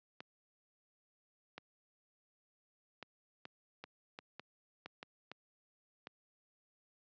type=clicks; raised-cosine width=0.3 ms; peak=-30 dBFS; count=11; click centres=0.205 / 1.58 / 3.027 / 3.454 / 3.84 / 4.189 / 4.396 / 4.86 / 5.029 / 5.316 / 6.071 s; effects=high-pass 150 Hz 12 dB/octave + resampled to 16000 Hz